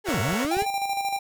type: linear two-way sweep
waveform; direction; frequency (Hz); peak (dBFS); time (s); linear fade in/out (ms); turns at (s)
35% pulse; down then up; 446.6 to 87.7 to 446.6; -23; 0.04-0.66; 50; 0.2
type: chord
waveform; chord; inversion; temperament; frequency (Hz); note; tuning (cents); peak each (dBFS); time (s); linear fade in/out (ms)
15% pulse; F# dominant seventh; first; just; 462.5 / 555 / 666 / 740; A#4 / C#5 / E5 / F#5; -14 / +2 / +18 / 0; -27; 0.05-0.48; 50
type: clicks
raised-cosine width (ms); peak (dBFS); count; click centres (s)
5; -25; 7; 0.087 / 0.142 / 0.288 / 0.331 / 0.449 / 0.569 / 0.622
type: tone with tremolo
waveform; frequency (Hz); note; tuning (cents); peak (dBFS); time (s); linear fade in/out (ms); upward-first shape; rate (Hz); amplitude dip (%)
square; 793; G5; +20; -24; 0.51-1.19; 5; square; 13; 45
effects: none